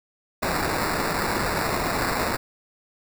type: noise with sample-and-hold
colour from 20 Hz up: blue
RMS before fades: -25 dBFS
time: 0.42-2.37 s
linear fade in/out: 10 ms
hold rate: 3150 Hz
effects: none